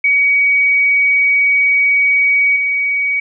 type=tone with level steps; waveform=sine; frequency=2259 Hz; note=C#7; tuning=32 cents sharp; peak=-9 / -13 dBFS; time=0.04-3.2 s; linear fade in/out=5 ms; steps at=2.56 s; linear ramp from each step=2 ms; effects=none